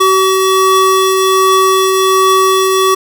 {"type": "tone pair together", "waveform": "square", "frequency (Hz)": [380, 1138.7], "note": ["F#4", "C#6"], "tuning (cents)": [46, 46], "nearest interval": "octave + perfect fifth", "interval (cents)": 1900, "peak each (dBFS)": -11, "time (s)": [0, 2.95], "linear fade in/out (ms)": 10, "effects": []}